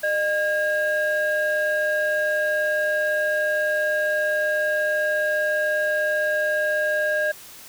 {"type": "tone pair together", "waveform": "sine", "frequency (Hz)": [609, 1625.8], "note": ["D#5", "G#6"], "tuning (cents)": [-37, -37], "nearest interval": "octave + perfect fourth", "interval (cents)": 1700, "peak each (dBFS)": [-21, -21], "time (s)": [0.03, 7.32], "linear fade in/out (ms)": 10, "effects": ["tanh soft clip ceiling -15 dBFS", "white hiss -43 dBFS RMS until 7.68 s"]}